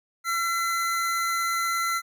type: tone pair together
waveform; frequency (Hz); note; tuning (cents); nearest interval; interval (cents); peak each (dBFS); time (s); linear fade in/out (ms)
square; 1354.2 / 2029; E6 / B6; +46 / +46; perfect fifth; 700; -26 / -30; 0.24-2.02; 50
effects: none